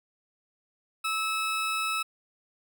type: tone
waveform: 20% pulse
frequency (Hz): 1300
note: E6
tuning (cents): -24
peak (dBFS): -22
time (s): 1.04-2.03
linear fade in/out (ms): 10
effects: none